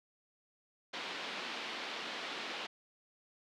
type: band-pass noise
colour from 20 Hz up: white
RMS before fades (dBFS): -42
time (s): 0.93-2.67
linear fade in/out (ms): 10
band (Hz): 210 to 3900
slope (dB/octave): 24
effects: none